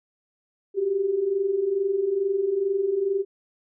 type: tone pair together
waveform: sine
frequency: 373.4 / 395.7 Hz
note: F#4 / G4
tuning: +16 / +16 cents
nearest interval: minor second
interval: 100 cents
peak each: -28 / -22 dBFS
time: 0.74-3.25 s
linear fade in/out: 50 ms
effects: none